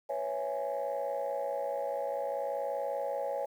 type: chord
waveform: sine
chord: C# minor seventh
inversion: third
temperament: equal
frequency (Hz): 493.9 / 554.4 / 659.3 / 830.6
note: B4 / C#5 / E5 / G#5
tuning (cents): 0 / 0 / 0 / 0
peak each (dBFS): -39 / -33 / -38 / -37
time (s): 0.09-3.46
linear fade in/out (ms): 10
effects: tanh soft clip ceiling -25 dBFS + 10-bit